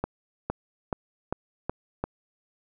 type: accelerating click train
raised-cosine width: 1 ms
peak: -13 dBFS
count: 6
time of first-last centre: 0.04-2.04 s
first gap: 460 ms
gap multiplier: 0.93
effects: none